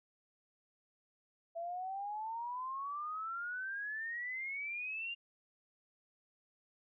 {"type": "exponential sweep", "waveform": "sine", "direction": "up", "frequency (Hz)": [664, 2820], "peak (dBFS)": -38, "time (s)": [1.55, 5.15], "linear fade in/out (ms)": 20, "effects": []}